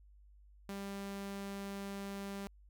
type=tone; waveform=sawtooth; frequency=198.1 Hz; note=G3; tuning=18 cents sharp; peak=-37 dBFS; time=0.69-2.47 s; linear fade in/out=0 ms; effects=added 50 Hz sine -58 dBFS peak until 2.69 s